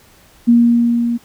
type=tone with level ramp; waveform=sine; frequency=236.1 Hz; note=A#3; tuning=22 cents sharp; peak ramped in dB=-5 to -15 dBFS; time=0.47-1.18 s; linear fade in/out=20 ms; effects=pink hiss -48 dBFS RMS until 1.24 s